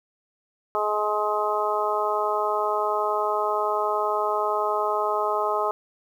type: harmonic tone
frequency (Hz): 210.6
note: G#3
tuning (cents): +24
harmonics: 2 / 3 / 4 / 5 / 6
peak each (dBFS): -28 / -28 / -28 / -28 / -28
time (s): 0.75-5.71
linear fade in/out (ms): 0
effects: 9-bit